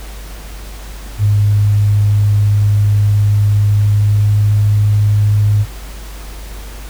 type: tone with pitch glide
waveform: sine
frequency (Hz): 103.2 to 104.04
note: G#2 to G#2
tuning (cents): -10 to +4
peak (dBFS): -8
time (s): 1.18-5.66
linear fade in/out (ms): 50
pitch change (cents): +14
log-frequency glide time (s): 3.77-4.47
effects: added 50 Hz sine -27 dBFS peak until 6.89 s + pink hiss -35 dBFS RMS until 6.89 s